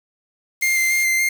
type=noise; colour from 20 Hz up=blue; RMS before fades=-34 dBFS; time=0.61-1.04 s; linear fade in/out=2 ms
type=tone with vibrato; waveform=45% pulse; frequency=2100 Hz; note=C7; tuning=6 cents sharp; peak=-16 dBFS; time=0.62-1.29 s; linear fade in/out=5 ms; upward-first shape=square; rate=3.5 Hz; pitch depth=12 cents each way
effects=none